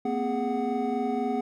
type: tone cluster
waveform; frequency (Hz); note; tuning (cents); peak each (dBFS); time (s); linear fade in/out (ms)
triangle; 233.1 / 257 / 413.9 / 742; A#3 / C4 / G#4 / F#5; 0 / -31 / -6 / +5; -29; 0.05-1.41; 5
effects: none